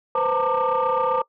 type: tone cluster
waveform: sine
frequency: 492 / 520 / 894 / 929 / 1192 Hz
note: B4 / C5 / A5 / A#5 / D6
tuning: -7 / -11 / +27 / -6 / +25 cents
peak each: -26 / -23 / -23 / -29 / -22 dBFS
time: 0.15-1.22 s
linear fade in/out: 5 ms
effects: noise-tail reverb RT60 0.1 s tail -22 dB re dry + tanh soft clip ceiling -13 dBFS

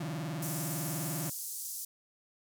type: tone with vibrato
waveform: 35% pulse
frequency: 155.56 Hz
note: D#3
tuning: in tune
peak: -33 dBFS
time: 0-1.3 s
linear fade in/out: 5 ms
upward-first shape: sine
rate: 20 Hz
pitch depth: 230 cents each way
type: band-pass noise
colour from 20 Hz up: white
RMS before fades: -40 dBFS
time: 0.42-1.85 s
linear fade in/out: 5 ms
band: 5700 to 15000 Hz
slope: 24 dB/octave
effects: none

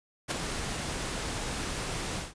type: noise with ADSR envelope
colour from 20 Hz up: pink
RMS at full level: -28 dBFS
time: 0.28-2.34 s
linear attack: 30 ms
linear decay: 12 ms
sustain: -6 dB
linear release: 170 ms
effects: resampled to 22050 Hz

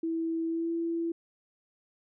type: tone with pitch glide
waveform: sine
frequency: 327.9 to 334.2 Hz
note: E4 to E4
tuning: -9 to +24 cents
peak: -28 dBFS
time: 0.03-1.12 s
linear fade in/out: 5 ms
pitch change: +33 cents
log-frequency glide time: 0.47-0.71 s
effects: none

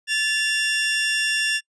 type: tone pair together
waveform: sawtooth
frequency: 1740 / 2771 Hz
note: A6 / F7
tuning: -20 / -14 cents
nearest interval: minor sixth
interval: 806 cents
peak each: -19 dBFS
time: 0.07-1.61 s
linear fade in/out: 50 ms
effects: noise-tail reverb RT60 0.1 s tail -26 dB re dry + resampled to 22050 Hz

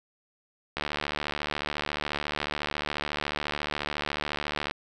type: click train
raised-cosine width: 0.3 ms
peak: -13 dBFS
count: 293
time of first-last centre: 0.77-4.711 s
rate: 74.1 Hz
effects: none

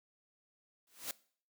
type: noise with exponential growth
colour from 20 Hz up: white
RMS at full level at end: -36 dBFS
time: 0.87-1.11 s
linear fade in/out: 2 ms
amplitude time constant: 52 ms
effects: noise-tail reverb RT60 0.5 s tail -21 dB re dry + high-pass 200 Hz 12 dB/octave

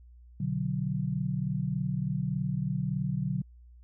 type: chord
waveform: sine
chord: B minor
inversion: none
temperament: equal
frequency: 123.47 / 146.83 / 185 Hz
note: B2 / D3 / F#3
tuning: 0 / 0 / 0 cents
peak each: -34 / -31 / -32 dBFS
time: 0.4-3.42 s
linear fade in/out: 5 ms
effects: added 60 Hz sine -50 dBFS peak until 3.83 s

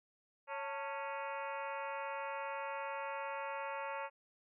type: harmonic tone with a mistuned harmonic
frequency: 277.2 Hz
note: C#4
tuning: in tune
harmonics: 2 / 3 / 4 / 5 / 6 / 7 / 8 / 9 / 10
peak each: -44 / -43 / -47 / -48 / -53 / -53 / -53 / -52 / -57 dBFS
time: 0.47-4.1 s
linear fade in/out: 50 ms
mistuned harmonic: 3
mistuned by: +120 cents
effects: none

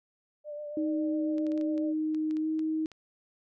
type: tone with vibrato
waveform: sine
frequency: 593 Hz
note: D5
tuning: 17 cents sharp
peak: -36 dBFS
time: 0.44-1.94 s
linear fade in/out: 50 ms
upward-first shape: sine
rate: 7.3 Hz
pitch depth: 23 cents each way
type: tone with pitch glide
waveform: sine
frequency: 311.1 to 314.9 Hz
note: D#4 to D#4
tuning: 0 to +21 cents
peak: -27 dBFS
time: 0.77-2.86 s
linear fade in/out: 2 ms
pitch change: +21 cents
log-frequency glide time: 2.41-2.47 s
type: clicks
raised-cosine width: 0.2 ms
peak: -33 dBFS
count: 12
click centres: 1.382 / 1.467 / 1.519 / 1.577 / 1.612 / 1.779 / 2.147 / 2.31 / 2.369 / 2.593 / 2.859 / 2.917 s
effects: none

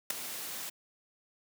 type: noise with ADSR envelope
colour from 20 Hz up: white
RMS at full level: -25 dBFS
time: 0.1-0.7 s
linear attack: 6 ms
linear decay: 4 ms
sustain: -15 dB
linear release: 11 ms
effects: high-pass 150 Hz 12 dB/octave

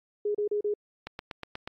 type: tone bursts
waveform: sine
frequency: 415.3 Hz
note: G#4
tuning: in tune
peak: -25 dBFS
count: 4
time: 0.25-0.74 s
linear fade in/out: 5 ms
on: 97 ms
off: 34 ms
type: click train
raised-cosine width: 0.3 ms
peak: -20 dBFS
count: 6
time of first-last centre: 1.07-1.675 s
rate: 8.26 Hz
effects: AAC 64 kbps

